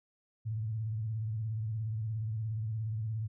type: tone with vibrato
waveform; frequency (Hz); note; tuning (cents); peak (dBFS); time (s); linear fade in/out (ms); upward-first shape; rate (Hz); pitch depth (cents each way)
sine; 110; A2; 0; -32; 0.45-3.28; 20; sine; 17; 81
effects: none